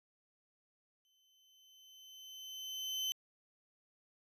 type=tone with exponential growth; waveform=35% pulse; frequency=3060 Hz; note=G7; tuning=42 cents flat; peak=-32 dBFS; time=1.05-3.12 s; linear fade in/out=0 ms; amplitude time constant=450 ms; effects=resampled to 32000 Hz